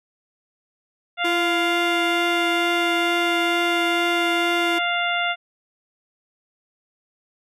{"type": "harmonic tone", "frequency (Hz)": 698.5, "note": "F5", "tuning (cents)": 0, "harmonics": [1, 2, 3, 4, 5], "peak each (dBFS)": [-25, -25, -26, -28, -30], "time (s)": [1.17, 5.36], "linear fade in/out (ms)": 50}
{"type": "tone with vibrato", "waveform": "square", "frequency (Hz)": 340, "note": "F4", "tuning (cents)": -46, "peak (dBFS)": -24, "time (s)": [1.24, 4.79], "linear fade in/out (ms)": 10, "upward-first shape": "triangle", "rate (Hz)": 2.2, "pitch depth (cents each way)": 15}
{"effects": ["resampled to 32000 Hz"]}